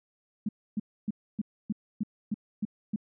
sine tone bursts, 211 Hz, G#3, 28 cents sharp, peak -26 dBFS, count 9, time 0.46-2.961 s, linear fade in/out 5 ms, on 29 ms, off 280 ms, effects none

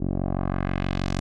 10% pulse tone with low-pass filter sweep, 46.25 Hz, F#1, in tune, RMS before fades -26 dBFS, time 0-1.2 s, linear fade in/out 10 ms, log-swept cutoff 360 to 7200 Hz, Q 1.3, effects none

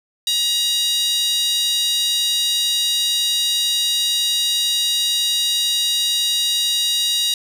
5% pulse tone with high-pass filter, 951 Hz, A#5, 34 cents sharp, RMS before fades -19 dBFS, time 0.27-7.34 s, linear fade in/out 2 ms, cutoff 3500 Hz, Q 9.1, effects none

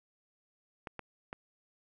clicks, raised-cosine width 0.5 ms, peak -25 dBFS, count 3, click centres 0.872 / 0.993 / 1.329 s, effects none

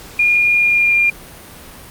sine tone with pitch glide, 2423 to 2401 Hz, D#7 to D7, -47 to +38 cents, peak -10 dBFS, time 0.19-1.1 s, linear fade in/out 5 ms, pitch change -15 cents, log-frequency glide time 0.56-0.97 s, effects pink hiss -37 dBFS RMS until 1.9 s + Opus 48 kbps

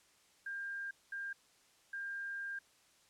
sine tone bursts at uneven times, 1600 Hz, G6, 35 cents sharp, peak -39 dBFS, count 3, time 0.46-0.91 / 1.12-1.33 / 1.93-2.59 s, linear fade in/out 5 ms, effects white hiss -68 dBFS RMS until 3.09 s + low-pass 9000 Hz 12 dB/octave

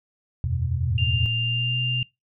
sine chord, E suspended second, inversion none, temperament equal with one note detuned, 82.41 / 92.5 / 124.91 Hz, E2 / F#2 / B2, 0 / 0 / +20 cents, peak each -26 / -28 / -26 dBFS, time 0.44-1.26 s, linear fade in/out 0 ms
sine tone with pitch glide, 110 to 124.19 Hz, A2 to B2, 0 to +10 cents, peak -25 dBFS, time 0.87-2.03 s, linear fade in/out 5 ms, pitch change +210 cents, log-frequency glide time 1.14-1.79 s
sine tone, 2794 Hz, F7, in tune, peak -24 dBFS, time 0.98-2.03 s, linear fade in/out 2 ms
effects noise-tail reverb RT60 0.2 s tail -23 dB re dry

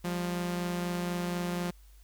sawtooth tone pair together, 175.89 / 200 Hz, F3 / G3, +13 / +35 cents, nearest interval major second, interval 222 cents, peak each -27 / -37 dBFS, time 0.04-1.71 s, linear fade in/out 10 ms, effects added 50 Hz sine -52 dBFS peak until 2.03 s + white hiss -65 dBFS RMS until 2.03 s

